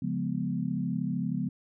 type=chord; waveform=sine; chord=C# dominant seventh; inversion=none; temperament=equal; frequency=138.59 / 174.61 / 207.7 / 246.9 Hz; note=C#3 / E#3 / G#3 / B3; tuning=0 / 0 / 0 / 0 cents; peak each=-35 / -32 / -34 / -33 dBFS; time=0.02-1.49 s; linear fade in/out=5 ms; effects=none